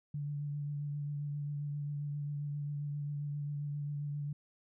sine tone with vibrato, 145.4 Hz, D3, 17 cents flat, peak -35 dBFS, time 0.14-4.33 s, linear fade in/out 5 ms, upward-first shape triangle, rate 7.5 Hz, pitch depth 24 cents each way, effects none

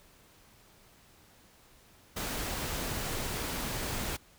pink noise, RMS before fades -35 dBFS, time 2.16-4.17 s, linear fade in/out 10 ms, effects pink hiss -60 dBFS RMS until 4.38 s

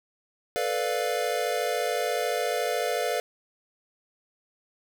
square chord, B half-diminished seventh, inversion third, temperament equal, 440 / 493.9 / 587.3 / 698.5 Hz, A4 / B4 / D5 / F5, 0 / 0 / 0 / 0 cents, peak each -33 / -31 / -32 / -31 dBFS, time 0.56-3.2 s, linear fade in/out 0 ms, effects none

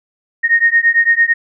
sine beating tone pair, 1851 / 1859.9 Hz, A#6 / A#6, -13 / -4 cents, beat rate 8.9 Hz, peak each -12 dBFS, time 0.43-1.34 s, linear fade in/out 20 ms, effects none

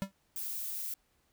square tone with exponential decay, 194.7 Hz, G3, 12 cents flat, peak -28 dBFS, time 0.02-0.12 s, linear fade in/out 0 ms, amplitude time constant 20 ms
violet noise, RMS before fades -38 dBFS, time 0.36-0.94 s, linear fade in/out 2 ms
effects pink hiss -73 dBFS RMS until 1.32 s

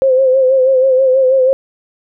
sine tone with vibrato, 523.3 Hz, C5, in tune, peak -7 dBFS, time 0.02-1.53 s, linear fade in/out 0 ms, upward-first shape sine, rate 6.2 Hz, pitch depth 49 cents each way, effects none

